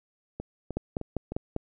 two click trains, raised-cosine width 2 ms, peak -21 / -15 dBFS, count 4 / 5, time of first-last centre 0.4-1.32 / 0.77-1.564 s, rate 3.26 / 5.04 Hz, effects none

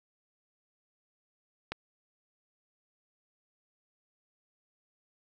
click, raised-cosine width 0.3 ms, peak -18 dBFS, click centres 1.72 s, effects none

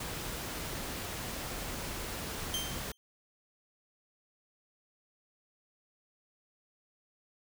pink noise, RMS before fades -39 dBFS, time 0-2.92 s, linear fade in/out 5 ms
sawtooth tone with exponential decay, 3141 Hz, G7, 3 cents sharp, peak -27 dBFS, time 2.54-2.97 s, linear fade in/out 0 ms, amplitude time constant 92 ms
effects none

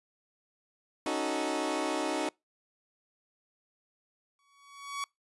20% pulse chord, D# half-diminished seventh, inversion third, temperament equal, 277.2 / 311.1 / 370 / 440 Hz, C#4 / D#4 / F#4 / A4, 0 / 0 / 0 / 0 cents, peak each -31 / -28 / -31 / -33 dBFS, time 1.06-2.29 s, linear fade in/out 2 ms
sawtooth tone with exponential growth, 1126 Hz, C#6, 27 cents sharp, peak -27 dBFS, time 4.39-5.04 s, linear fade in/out 1 ms, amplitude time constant 140 ms
effects noise-tail reverb RT60 0.2 s tail -26 dB re dry + resampled to 24000 Hz

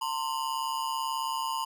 square ring-modulated tone, 977 Hz, B5, 19 cents flat, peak -27 dBFS, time 0.01-1.65 s, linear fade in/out 10 ms, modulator 69.2 Hz, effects none

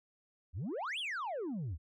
sine exponential two-way sweep, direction up then down, 69.1 to 3520 to 69.1 Hz, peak -33 dBFS, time 0.53-1.78 s, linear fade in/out 50 ms, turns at 0.99 s, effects tanh soft clip ceiling -35 dBFS

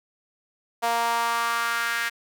sawtooth tone with high-pass filter sweep, 233.1 Hz, A#3, in tune, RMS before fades -25 dBFS, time 0.82-2.1 s, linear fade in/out 20 ms, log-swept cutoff 760 to 1700 Hz, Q 3.2, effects none

